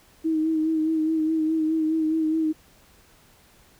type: tone with vibrato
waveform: sine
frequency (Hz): 316.8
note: D#4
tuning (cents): +31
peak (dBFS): -20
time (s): 0.24-2.53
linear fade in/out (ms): 20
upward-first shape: sine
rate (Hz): 4.8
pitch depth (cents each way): 33
effects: pink hiss -56 dBFS RMS until 3.79 s